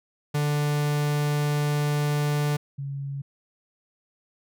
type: tone pair in turn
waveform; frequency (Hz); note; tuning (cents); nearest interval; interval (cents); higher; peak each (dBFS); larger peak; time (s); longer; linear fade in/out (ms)
45% pulse / sine; 147.2 / 138.94; D3 / C#3; +4 / +4; minor second; 100; first; -22 / -29; first; 0.34-2.57 / 2.78-3.22; first; 10
effects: none